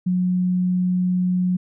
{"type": "tone", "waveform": "sine", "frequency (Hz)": 181.5, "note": "F#3", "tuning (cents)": -33, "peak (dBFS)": -17, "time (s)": [0.06, 1.57], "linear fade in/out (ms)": 10, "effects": []}